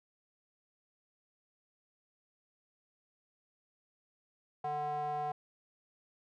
square tone with band-pass filter, 148.5 Hz, D3, 20 cents sharp, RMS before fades -36 dBFS, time 4.64-5.32 s, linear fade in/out 5 ms, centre 790 Hz, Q 5.8, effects none

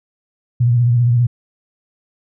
sine tone with vibrato, 120.4 Hz, B2, 44 cents flat, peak -10 dBFS, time 0.6-1.27 s, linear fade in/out 10 ms, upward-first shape triangle, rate 15 Hz, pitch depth 66 cents each way, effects none

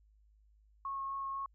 sine tone with vibrato, 1091 Hz, C#6, 28 cents flat, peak -36 dBFS, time 0.85-1.46 s, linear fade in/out 2 ms, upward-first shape sine, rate 4 Hz, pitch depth 8 cents each way, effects added 52 Hz sine -63 dBFS peak until 1.54 s

